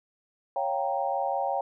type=chord; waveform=sine; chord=G half-diminished seventh; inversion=second; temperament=equal; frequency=554.4 / 698.5 / 784 / 932.3 Hz; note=Db5 / F5 / G5 / Bb5; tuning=0 / 0 / 0 / 0 cents; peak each=-31 / -32 / -29 / -34 dBFS; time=0.56-1.61 s; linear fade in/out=2 ms; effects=none